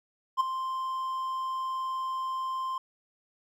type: tone with ADSR envelope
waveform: triangle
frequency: 1046.5 Hz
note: C6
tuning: in tune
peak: -17 dBFS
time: 0.37-2.78 s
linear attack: 34 ms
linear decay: 11 ms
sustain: -11 dB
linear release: 3 ms
effects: none